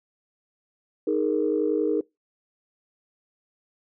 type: chord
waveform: sine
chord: D# suspended fourth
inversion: none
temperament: equal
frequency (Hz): 311.1 / 415.3 / 466.2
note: D#4 / G#4 / A#4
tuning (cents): 0 / 0 / 0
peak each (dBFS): -25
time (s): 1.07-2.01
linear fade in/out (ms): 5
effects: noise-tail reverb RT60 0.2 s tail -24 dB re dry + tanh soft clip ceiling -11 dBFS